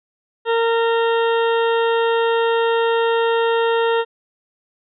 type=harmonic tone; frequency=460 Hz; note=A#4; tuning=23 cents flat; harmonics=1 / 2 / 3 / 4 / 6 / 7 / 8; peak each=-16 / -22 / -26 / -28 / -32 / -33 / -34 dBFS; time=0.45-4.05 s; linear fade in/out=50 ms; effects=none